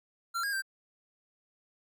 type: tone with pitch steps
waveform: square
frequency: 1369 / 1630 / 1571 Hz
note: F6 / G#6 / G6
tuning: -35 / -33 / +3 cents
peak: -31 dBFS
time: 0.34-0.622 s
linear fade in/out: 20 ms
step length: 94 ms
effects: none